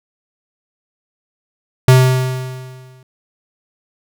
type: tone with exponential decay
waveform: square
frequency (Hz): 129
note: C3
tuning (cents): -24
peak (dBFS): -4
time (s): 1.88-3.03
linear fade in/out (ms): 2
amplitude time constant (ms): 250
effects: none